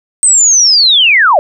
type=linear sweep; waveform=sine; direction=down; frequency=8372 to 547 Hz; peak=-4 dBFS; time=0.23-1.39 s; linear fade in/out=0 ms; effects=none